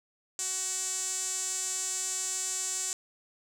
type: tone with band-pass filter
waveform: sawtooth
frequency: 375.2 Hz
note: F#4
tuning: 24 cents sharp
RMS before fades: -33 dBFS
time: 0.39-2.93 s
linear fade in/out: 0 ms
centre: 7400 Hz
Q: 6
effects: none